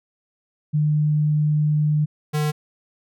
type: tone pair in turn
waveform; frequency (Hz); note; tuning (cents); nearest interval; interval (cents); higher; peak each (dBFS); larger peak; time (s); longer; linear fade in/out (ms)
sine / square; 150.8 / 150.8; D3 / D3; +46 / +46; unison; 0; neither; -16 / -20; first; 0.73-2.06 / 2.33-2.52; first; 20
effects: none